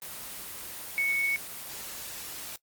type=tone in noise; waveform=sine; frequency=2217 Hz; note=C#7; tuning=in tune; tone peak=-24 dBFS; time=0.98-1.36 s; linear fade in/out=0 ms; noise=white; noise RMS=-40 dBFS; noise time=0.02-2.56 s; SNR=+13 dB; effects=noise-tail reverb RT60 0.1 s tail -20 dB re dry + Opus 24 kbps